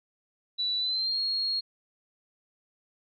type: tone with pitch glide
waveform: sine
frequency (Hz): 3951 to 4284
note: B7 to C8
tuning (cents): 0 to +40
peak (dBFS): -26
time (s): 0.58-1.61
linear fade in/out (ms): 20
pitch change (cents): +140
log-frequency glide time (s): 0.78-1.2
effects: none